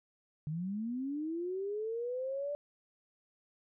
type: linear sweep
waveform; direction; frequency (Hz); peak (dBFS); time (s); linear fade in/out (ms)
sine; up; 146.83 to 587.3; -34; 0.47-2.55; 0
effects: none